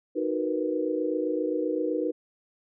sine chord, B major seventh, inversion first, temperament equal, 311.1 / 370 / 466.2 / 493.9 Hz, D#4 / F#4 / A#4 / B4, 0 / 0 / 0 / 0 cents, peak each -29 / -32 / -32 / -30 dBFS, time 0.15-2.12 s, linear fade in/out 20 ms, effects none

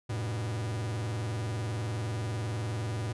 45% pulse tone with vibrato, 110 Hz, A2, in tune, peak -31 dBFS, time 0.09-3.13 s, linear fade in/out 10 ms, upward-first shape square, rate 20 Hz, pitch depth 190 cents each way, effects resampled to 24000 Hz

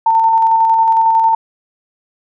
sine tone with tremolo, 900 Hz, A5, 39 cents sharp, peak -7 dBFS, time 0.06-1.35 s, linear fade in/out 5 ms, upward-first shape square, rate 11 Hz, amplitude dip 25%, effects none

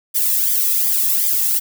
violet noise with flanger, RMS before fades -17 dBFS, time 0.14-1.6 s, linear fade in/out 20 ms, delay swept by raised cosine 0.72 to 1.38 ms, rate 2.7 Hz, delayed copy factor -0.95, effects none

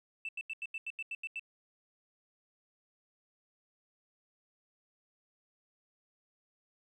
sine tone bursts, 2654 Hz, E7, 11 cents sharp, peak -35 dBFS, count 10, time 0.25-1.395 s, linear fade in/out 2 ms, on 38 ms, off 85 ms, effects tanh soft clip ceiling -32 dBFS + 12-bit

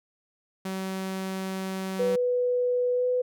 sawtooth tone, 190 Hz, F#3, 46 cents sharp, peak -26 dBFS, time 0.65-2.16 s, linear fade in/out 5 ms
sine tone with pitch glide, 493.9 to 499.4 Hz, B4 to B4, 0 to +19 cents, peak -22 dBFS, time 1.99-3.22 s, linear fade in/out 10 ms, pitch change +19 cents, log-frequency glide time 2.93-3.06 s
effects none

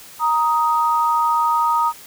sine tone pair together, 935.7 / 1249 Hz, A#5 / D#6, +6 / +6 cents, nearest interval perfect fourth, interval 500 cents, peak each -17 / -18 dBFS, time 0.19-1.93 s, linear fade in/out 50 ms, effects white hiss -41 dBFS RMS until 2.06 s

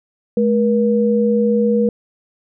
sine tone pair together, 213.3 / 478.9 Hz, G#3 / A#4, +46 / +47 cents, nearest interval octave + major second, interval 1401 cents, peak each -15 dBFS, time 0.37-1.89 s, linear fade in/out 2 ms, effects none

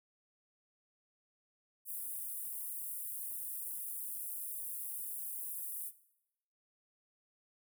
pink high-pass noise, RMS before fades -42 dBFS, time 1.85-5.92 s, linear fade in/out 50 ms, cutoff 9500 Hz, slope 48 dB/octave, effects noise-tail reverb RT60 0.8 s tail -17 dB re dry

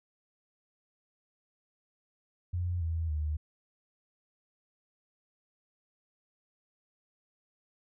sine tone with pitch steps, 88.4 / 82.01 / 76.07 Hz, F2 / E2 / D#2, +22 / -8 / -39 cents, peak -29 dBFS, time 2.53-3.37 s, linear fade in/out 10 ms, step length 280 ms, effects none

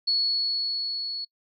sine tone with level ramp, 4385 Hz, C#8, 20 cents flat, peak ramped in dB -20 to -30 dBFS, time 0.07-1.25 s, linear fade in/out 10 ms, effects noise-tail reverb RT60 0.1 s tail -25 dB re dry + MP3 96 kbps

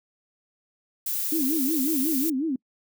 violet noise, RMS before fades -28 dBFS, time 1.06-2.3 s, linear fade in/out 5 ms
sine tone with vibrato, 290 Hz, D4, 22 cents flat, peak -23 dBFS, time 1.32-2.56 s, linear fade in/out 5 ms, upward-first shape sine, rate 5.5 Hz, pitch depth 220 cents each way
effects noise-tail reverb RT60 0.1 s tail -26 dB re dry

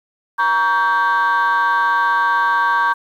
sine chord, G diminished, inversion first, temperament just, 940.8 / 1128.9 / 1568 Hz, Bb5 / Db6 / G6, +16 / +31 / 0 cents, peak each -16 dBFS, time 0.38-2.94 s, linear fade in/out 20 ms, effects tanh soft clip ceiling -9 dBFS + 8-bit

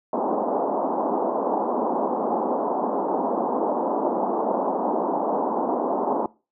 white band-pass noise, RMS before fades -24 dBFS, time 0.13-6.26 s, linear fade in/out 2 ms, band 210 to 960 Hz, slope 48 dB/octave, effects noise-tail reverb RT60 0.3 s tail -21 dB re dry

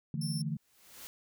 sine chord, D suspended second, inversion none, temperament equal, 146.83 / 164.81 / 220 Hz, D3 / E3 / A3, 0 / 0 / 0 cents, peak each -35 / -36 / -39 dBFS, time 0.14-0.57 s, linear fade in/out 2 ms
25% pulse tone, 5370 Hz, E8, 31 cents sharp, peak -34 dBFS, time 0.21-0.42 s, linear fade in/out 5 ms
white noise with exponential growth, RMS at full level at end -45 dBFS, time 0.47-1.07 s, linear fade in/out 0 ms, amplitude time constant 130 ms
effects none

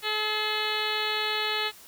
harmonic tone with a mistuned harmonic, 428.6 Hz, A4, 45 cents flat, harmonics 1 / 2 / 3 / 4 / 5 / 6 / 7 / 8 / 9 / 10, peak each -35 / -35 / -35 / -35 / -35 / -35 / -35 / -35 / -35 / -35 dBFS, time 0.02-1.72 s, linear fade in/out 50 ms, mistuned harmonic 5, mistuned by -30 cents, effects white hiss -50 dBFS RMS until 1.87 s

